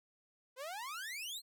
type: exponential sweep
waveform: sawtooth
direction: up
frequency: 490.4 to 4327 Hz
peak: -38 dBFS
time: 0.56-1.42 s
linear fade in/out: 50 ms
effects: none